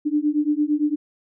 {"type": "beating tone pair", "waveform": "sine", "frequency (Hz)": [293.7, 302.5], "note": ["D4", "D#4"], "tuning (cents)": [0, -49], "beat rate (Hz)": 8.8, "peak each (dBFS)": -21, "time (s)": [0.05, 0.96], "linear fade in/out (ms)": 20, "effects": []}